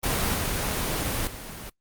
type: noise with level steps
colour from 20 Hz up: pink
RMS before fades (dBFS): -25 / -27 / -38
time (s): 0.03-1.7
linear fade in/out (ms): 10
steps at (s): 0.35 / 1.27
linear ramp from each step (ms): 2
effects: noise-tail reverb RT60 0.1 s tail -21 dB re dry + Opus 24 kbps